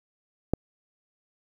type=click; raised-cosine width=2 ms; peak=-9 dBFS; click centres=0.536 s; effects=8-bit